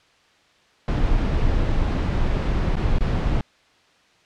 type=noise with dropouts; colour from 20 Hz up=brown; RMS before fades=-20 dBFS; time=0.88-3.41 s; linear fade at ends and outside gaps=2 ms; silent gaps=2.756-2.767 / 2.986-3.007 s; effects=white hiss -57 dBFS RMS until 4.25 s + low-pass 4000 Hz 12 dB/octave